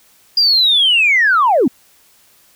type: linear sweep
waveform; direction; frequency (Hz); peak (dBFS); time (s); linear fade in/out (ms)
sine; down; 4880 to 210.3; -8; 0.37-1.68; 5
effects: tanh soft clip ceiling -4 dBFS + white hiss -51 dBFS RMS until 2.55 s